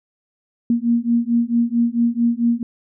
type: beating tone pair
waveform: sine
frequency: 233.1 / 237.6 Hz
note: A#3 / A#3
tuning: 0 / +33 cents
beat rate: 4.5 Hz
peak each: -18 dBFS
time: 0.7-2.63 s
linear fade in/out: 2 ms
effects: none